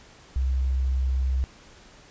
sine tone, 65.2 Hz, C2, 5 cents flat, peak -21 dBFS, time 0.36-1.44 s, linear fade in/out 0 ms, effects pink hiss -51 dBFS RMS until 2.1 s + resampled to 16000 Hz

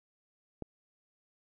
click, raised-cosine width 2 ms, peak -25 dBFS, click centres 0.623 s, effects none

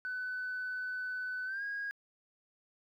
sine tone with pitch glide, 1503 to 1639 Hz, F#6 to G#6, +27 to -23 cents, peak -34 dBFS, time 0.05-1.91 s, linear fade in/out 0 ms, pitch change +150 cents, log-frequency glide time 1.45-1.63 s, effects tanh soft clip ceiling -32 dBFS + 12-bit

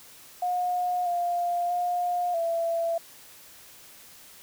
sine tone with pitch steps, 719 / 700 / 710 / 670 Hz, F#5 / F5 / F5 / E5, -50 / +4 / +28 / +28 cents, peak -24 dBFS, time 0.42-2.98 s, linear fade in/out 5 ms, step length 640 ms, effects white hiss -50 dBFS RMS until 4.42 s

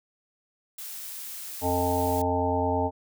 blue noise, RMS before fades -38 dBFS, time 0.78-2.22 s, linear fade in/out 5 ms
harmonic tone, 89 Hz, F2, 33 cents sharp, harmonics 1 / 3 / 5 / 7 / 9 / 10, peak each -30 / -30 / -30 / -30 / -30 / -30 dBFS, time 1.61-2.91 s, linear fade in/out 50 ms
effects none

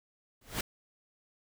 pink noise with exponential growth, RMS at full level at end -28 dBFS, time 0.41-0.61 s, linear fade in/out 5 ms, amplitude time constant 43 ms, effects none

